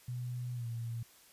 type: tone with pitch glide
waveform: sine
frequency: 123.47 to 116.54 Hz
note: B2 to A#2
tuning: 0 to 0 cents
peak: -36 dBFS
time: 0.08-1.03 s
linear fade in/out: 5 ms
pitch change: -100 cents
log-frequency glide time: 0.54-0.67 s
effects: white hiss -61 dBFS RMS until 1.32 s + resampled to 32000 Hz